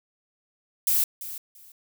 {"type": "noise with echo", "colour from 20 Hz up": "violet", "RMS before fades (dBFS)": -22, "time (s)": [0.87, 1.04], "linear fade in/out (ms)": 2, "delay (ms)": 340, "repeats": 2, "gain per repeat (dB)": -14, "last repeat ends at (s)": 1.72, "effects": []}